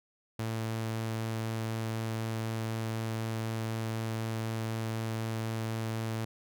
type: tone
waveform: sawtooth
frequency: 112 Hz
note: A2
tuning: 31 cents sharp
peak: -28 dBFS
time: 0.39-6.25 s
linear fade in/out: 5 ms
effects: none